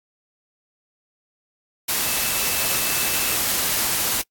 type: tone in noise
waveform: sine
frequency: 2637 Hz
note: E7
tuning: in tune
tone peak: -33 dBFS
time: 2.03-3.35 s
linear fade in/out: 10 ms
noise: white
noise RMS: -22 dBFS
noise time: 1.88-4.22 s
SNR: -14 dB
effects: noise-tail reverb RT60 0.1 s tail -25 dB re dry + AAC 64 kbps